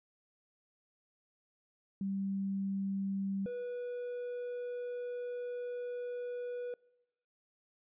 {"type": "tone pair in turn", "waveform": ["sine", "triangle"], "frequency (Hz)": [195.4, 488.8], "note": ["G3", "B4"], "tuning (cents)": [-5, -18], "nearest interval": "octave + major third", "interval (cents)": 1587, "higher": "second", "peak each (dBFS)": [-33, -35], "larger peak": "first", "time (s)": [[2.01, 3.46], [3.46, 6.74]], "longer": "second", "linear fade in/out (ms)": 2, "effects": ["noise-tail reverb RT60 0.9 s tail -24 dB re dry", "resampled to 8000 Hz"]}